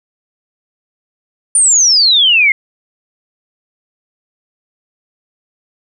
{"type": "exponential sweep", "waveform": "sine", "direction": "down", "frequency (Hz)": [9397, 2093], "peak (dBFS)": -6, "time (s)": [1.55, 2.52], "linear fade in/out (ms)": 2, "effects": []}